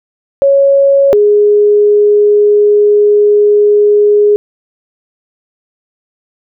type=tone pair in turn; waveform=sine; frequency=554 / 415 Hz; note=C#5 / G#4; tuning=-1 / -1 cents; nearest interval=perfect fourth; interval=500 cents; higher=first; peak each=-4 dBFS; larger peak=neither; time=0.42-1.13 / 1.13-4.36 s; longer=second; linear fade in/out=0 ms; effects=none